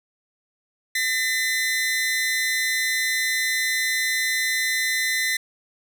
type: tone pair together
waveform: sawtooth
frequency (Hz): 1800 / 2020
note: A6 / B6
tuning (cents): +39 / +39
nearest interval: major second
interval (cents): 200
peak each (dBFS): -23 / -19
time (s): 0.95-5.37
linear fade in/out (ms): 5
effects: none